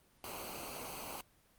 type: noise with comb filter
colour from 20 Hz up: pink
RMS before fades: -44 dBFS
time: 0.24-1.21 s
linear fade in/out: 2 ms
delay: 0.56 ms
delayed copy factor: -0.8
effects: pink hiss -68 dBFS RMS until 1.58 s + Opus 32 kbps